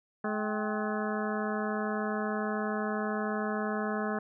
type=harmonic tone with a mistuned harmonic; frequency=212.9 Hz; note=G#3; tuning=43 cents sharp; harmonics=1 / 2 / 3 / 4 / 5 / 6 / 7 / 8; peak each=-33 / -36 / -38 / -39 / -40 / -41 / -41 / -42 dBFS; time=0.24-4.19 s; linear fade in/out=5 ms; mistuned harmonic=4; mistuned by=-140 cents; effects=none